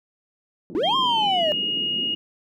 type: band-pass noise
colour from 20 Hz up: pink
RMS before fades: -37 dBFS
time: 0.7-2.15 s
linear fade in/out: 0 ms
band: 190 to 370 Hz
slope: 24 dB/octave
type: linear two-way sweep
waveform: triangle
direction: up then down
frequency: 273.3 to 1078 to 588 Hz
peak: -18 dBFS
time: 0.75-1.52 s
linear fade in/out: 0 ms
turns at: 0.96 s
type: tone with pitch glide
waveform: sine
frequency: 3200 to 2867 Hz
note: G7 to F7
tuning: +35 to +45 cents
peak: -22 dBFS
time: 0.83-2.15 s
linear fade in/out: 10 ms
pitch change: -190 cents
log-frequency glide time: 1-1.49 s
effects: none